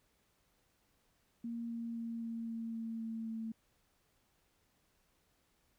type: tone with pitch steps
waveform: sine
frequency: 233.1 / 231.8 / 230.4 / 229.1 / 227.8 / 226.5 / 225.2 / 223.9 Hz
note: A#3 / A#3 / A#3 / A#3 / A#3 / A#3 / A3 / A3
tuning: 0 / -10 / -20 / -30 / -40 / -50 / +40 / +30 cents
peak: -38 dBFS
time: 1.44-3.52 s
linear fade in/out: 5 ms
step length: 260 ms
effects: pink hiss -75 dBFS RMS until 5.78 s